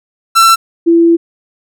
45% pulse / sine tone pair in turn, 1343 / 335.8 Hz, E6 / E4, +32 / +32 cents, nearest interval 2 octaves, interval 2400 cents, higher first, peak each -4 dBFS, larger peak neither, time 0.35-0.56 / 0.86-1.17 s, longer second, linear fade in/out 20 ms, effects none

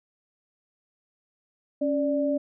sine tone pair together, 277.2 / 587.4 Hz, C#4 / D5, 0 / 0 cents, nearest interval octave + minor second, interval 1300 cents, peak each -25 dBFS, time 1.81-2.38 s, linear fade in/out 10 ms, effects none

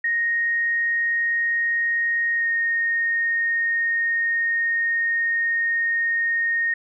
sine tone with pitch glide, 1864.7 to 1851.8 Hz, A#6 to A#6, 0 to -12 cents, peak -19 dBFS, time 0.04-6.74 s, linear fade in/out 5 ms, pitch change -12 cents, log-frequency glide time 2.36-2.46 s, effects none

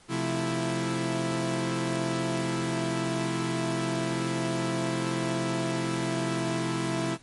sawtooth tone cluster, 131.4 / 175.3 / 220.2 / 329.7 Hz, C3 / F3 / A3 / E4, +8 / +7 / +2 / 0 cents, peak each -28 / -30 / -32 / -26 dBFS, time 0.08-7.18 s, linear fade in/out 50 ms, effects pink hiss -56 dBFS RMS until 7.22 s + MP3 48 kbps

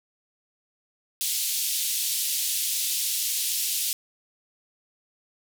white band-pass noise, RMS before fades -27 dBFS, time 1.21-3.93 s, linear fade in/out 0 ms, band 2900 to 15000 Hz, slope 24 dB/octave, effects none

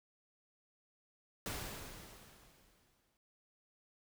pink noise with exponential decay, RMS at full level -40 dBFS, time 1.46-3.17 s, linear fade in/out 1 ms, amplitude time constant 370 ms, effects none

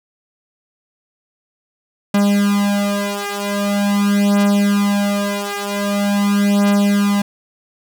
45% pulse beating tone pair, 202.2 / 202.64 Hz, G#3 / G#3, -46 / -42 cents, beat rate 0.44 Hz, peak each -17 dBFS, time 2.14-7.22 s, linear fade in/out 5 ms, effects none

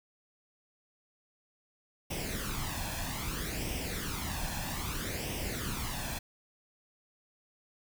pink noise with flanger, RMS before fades -36 dBFS, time 2.1-6.19 s, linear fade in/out 10 ms, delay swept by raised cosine 0.35 to 1.2 ms, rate 0.62 Hz, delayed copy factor +0.65, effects none

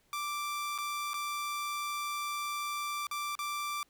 sawtooth tone with dropouts, 1174.7 Hz, D6, in tune, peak -30 dBFS, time 0.13-3.83 s, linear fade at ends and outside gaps 1 ms, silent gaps 0.779-0.785 / 1.134-1.141 / 3.069-3.112 / 3.353-3.39 s, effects pink hiss -70 dBFS RMS until 3.89 s

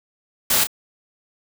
white noise with echo, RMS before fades -18 dBFS, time 0.5-0.64 s, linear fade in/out 5 ms, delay 31 ms, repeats 1, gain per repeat -8 dB, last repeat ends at 0.671 s, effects none

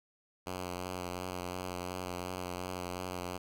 5% pulse tone with vibrato, 90.5 Hz, F#2, 38 cents flat, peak -26 dBFS, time 0.46-3.38 s, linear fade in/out 10 ms, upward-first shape sine, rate 2.8 Hz, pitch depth 26 cents each way, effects none

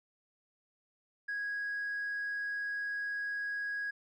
triangle tone with tanh clipping, 1654 Hz, G#6, 8 cents flat, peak -34 dBFS, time 1.28-3.91 s, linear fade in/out 10 ms, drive 5 dB, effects none

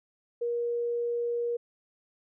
sine tone, 474.6 Hz, A#4, 31 cents sharp, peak -27 dBFS, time 0.41-1.57 s, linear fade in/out 10 ms, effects none

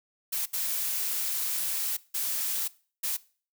blue noise bursts at uneven times, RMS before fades -30 dBFS, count 4, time 0.32-0.46 / 0.53-1.97 / 2.14-2.68 / 3.03-3.17 s, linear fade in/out 10 ms, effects noise-tail reverb RT60 0.4 s tail -20 dB re dry

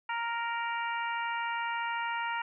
harmonic tone, 466.2 Hz, A#4, in tune, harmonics 2 / 3 / 4 / 5 / 6, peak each -33 / -37 / -39 / -41 / -43 dBFS, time 0.09-2.42 s, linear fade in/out 5 ms, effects none

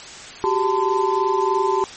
sine tone cluster, 375.3 / 398.4 / 889 / 1019 Hz, F#4 / G4 / A5 / C6, +25 / +28 / +18 / -46 cents, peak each -22 dBFS, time 0.44-1.84 s, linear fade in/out 0 ms, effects white hiss -37 dBFS RMS until 1.96 s + MP3 32 kbps

